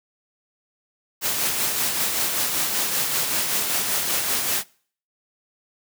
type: noise with tremolo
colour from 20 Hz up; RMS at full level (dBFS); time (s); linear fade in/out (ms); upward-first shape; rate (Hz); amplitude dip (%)
white; -22; 1.21-4.64; 50; sine; 5.2; 35
effects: noise-tail reverb RT60 0.5 s tail -24 dB re dry + high-pass 100 Hz 12 dB/octave